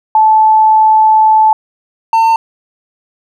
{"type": "tone pair in turn", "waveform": ["sine", "triangle"], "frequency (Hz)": [871, 901.7], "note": ["A5", "A5"], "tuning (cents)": [-18, 42], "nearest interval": "minor second", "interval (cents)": 60, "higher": "second", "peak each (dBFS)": -4, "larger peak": "neither", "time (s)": [[0.15, 1.53], [2.13, 2.36]], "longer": "first", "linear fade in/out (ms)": 2, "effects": []}